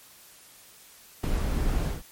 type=noise with ADSR envelope; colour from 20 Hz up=brown; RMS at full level=-23 dBFS; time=1.23-2.03 s; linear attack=9 ms; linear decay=15 ms; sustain=-3 dB; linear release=150 ms; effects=white hiss -52 dBFS RMS until 2.11 s + MP3 64 kbps